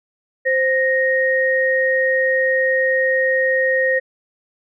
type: tone pair together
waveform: sine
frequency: 522.6 / 1864.7 Hz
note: C5 / A#6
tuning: -2 / 0 cents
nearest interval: octave + minor seventh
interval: 2202 cents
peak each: -17 dBFS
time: 0.45-4 s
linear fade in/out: 20 ms
effects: none